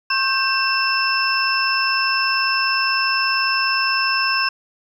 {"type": "tone cluster", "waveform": "sine", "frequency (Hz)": [1078, 1566, 2685, 5280], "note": ["C#6", "G6", "E7", "E8"], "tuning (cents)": [-49, -2, 31, 2], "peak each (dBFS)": -22, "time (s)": [0.1, 4.49], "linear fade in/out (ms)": 5, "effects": ["8-bit"]}